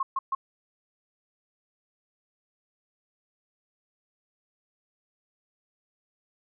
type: tone bursts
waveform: sine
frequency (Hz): 1076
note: C6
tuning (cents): +48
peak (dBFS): -24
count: 3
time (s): 0-0.35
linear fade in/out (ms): 5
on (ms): 30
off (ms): 130
effects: none